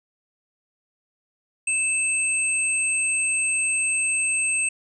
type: tone pair together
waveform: sine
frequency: 2629 / 8341 Hz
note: E7 / C9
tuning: -5 / -6 cents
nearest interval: octave + minor sixth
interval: 1999 cents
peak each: -23 dBFS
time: 1.67-4.69 s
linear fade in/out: 5 ms
effects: none